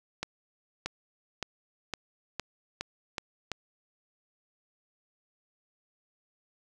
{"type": "accelerating click train", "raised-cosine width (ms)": 0.2, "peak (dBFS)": -15, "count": 8, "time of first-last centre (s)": [0.23, 3.517], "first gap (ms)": 630, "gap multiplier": 0.9, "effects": []}